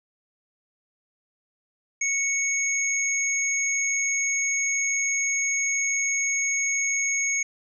sine tone pair together, 2217 / 6558 Hz, C#7 / G#8, 0 / -23 cents, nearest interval octave + perfect fifth, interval 1877 cents, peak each -25 dBFS, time 2.01-7.43 s, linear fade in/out 5 ms, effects none

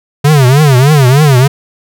square tone with vibrato, 138.59 Hz, C#3, in tune, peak -4 dBFS, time 0.24-1.48 s, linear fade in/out 10 ms, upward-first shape triangle, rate 3.3 Hz, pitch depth 230 cents each way, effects none

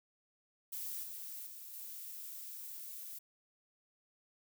violet noise with level steps, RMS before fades -42 / -46 / -50 / -47 dBFS, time 0.72-3.19 s, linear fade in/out 10 ms, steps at 1.03 / 1.46 / 1.73 s, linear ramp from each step 10 ms, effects none

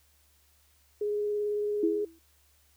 sine tone with vibrato, 415.9 Hz, G#4, 2 cents sharp, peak -27 dBFS, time 1.01-2.05 s, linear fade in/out 5 ms, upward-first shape sine, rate 18 Hz, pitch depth 11 cents each way
sine tone with exponential decay, 329.6 Hz, E4, in tune, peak -21 dBFS, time 1.83-2.19 s, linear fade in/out 5 ms, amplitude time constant 78 ms
effects added 72 Hz sine -66 dBFS peak until 2.76 s + white hiss -66 dBFS RMS until 2.76 s

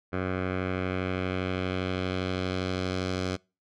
10% pulse tone with low-pass filter sweep, 92.5 Hz, F#2, in tune, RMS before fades -30 dBFS, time 0.12-3.37 s, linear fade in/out 20 ms, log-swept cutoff 1800 to 5400 Hz, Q 1.5, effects noise-tail reverb RT60 0.3 s tail -25 dB re dry

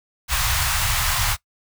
pink band-stop noise, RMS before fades -21 dBFS, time 0.28-1.37 s, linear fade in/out 50 ms, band 110 to 880 Hz, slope 24 dB/octave, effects noise-tail reverb RT60 0.1 s tail -20 dB re dry

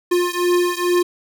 square beating tone pair, 352.8 / 355.1 Hz, F4 / F4, +18 / +29 cents, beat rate 2.3 Hz, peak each -19 / -20 dBFS, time 0.11-1.03 s, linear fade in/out 10 ms, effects none

